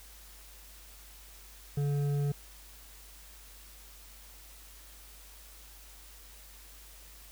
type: tone with hard clipping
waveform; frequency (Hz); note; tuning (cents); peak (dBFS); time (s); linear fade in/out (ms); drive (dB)
triangle; 143.3; D3; -42; -29; 1.77-2.32; 5; 11
effects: added 50 Hz sine -53 dBFS peak until 7.31 s + white hiss -54 dBFS RMS until 7.31 s